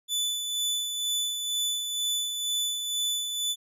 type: tone with tremolo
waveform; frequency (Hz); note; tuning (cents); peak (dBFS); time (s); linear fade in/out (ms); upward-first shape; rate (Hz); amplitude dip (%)
sawtooth; 3488; A7; -16; -22; 0.08-3.56; 50; sine; 2.1; 45
effects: resampled to 32000 Hz